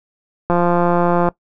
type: click train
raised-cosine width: 1 ms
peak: -3 dBFS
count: 138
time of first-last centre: 0.5-1.287 s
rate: 174 Hz
effects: noise-tail reverb RT60 0.1 s tail -20 dB re dry